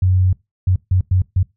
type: tone bursts at uneven times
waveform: sine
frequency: 92.5 Hz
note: F#2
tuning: in tune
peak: -11 dBFS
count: 5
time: 0.02-0.33 / 0.67-0.76 / 0.91-1.01 / 1.11-1.22 / 1.36-1.43 s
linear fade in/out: 5 ms
effects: noise-tail reverb RT60 0.2 s tail -21 dB re dry